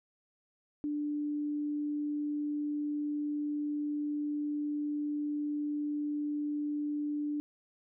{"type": "tone", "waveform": "sine", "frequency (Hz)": 295.1, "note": "D4", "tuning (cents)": 8, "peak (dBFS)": -31, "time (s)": [0.84, 7.4], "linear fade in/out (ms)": 0, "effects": []}